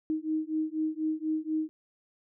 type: beating tone pair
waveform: sine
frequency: 311.1 / 315.2 Hz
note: D#4 / D#4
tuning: 0 / +23 cents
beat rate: 4.1 Hz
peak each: -31 dBFS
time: 0.1-1.69 s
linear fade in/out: 0 ms
effects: none